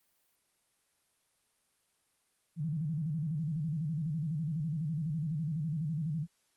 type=tone with vibrato; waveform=sine; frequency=155.56 Hz; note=D#3; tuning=in tune; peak=-31 dBFS; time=2.56-6.27 s; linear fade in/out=50 ms; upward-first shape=square; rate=12 Hz; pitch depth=120 cents each way; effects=white hiss -74 dBFS RMS until 6.56 s + Opus 32 kbps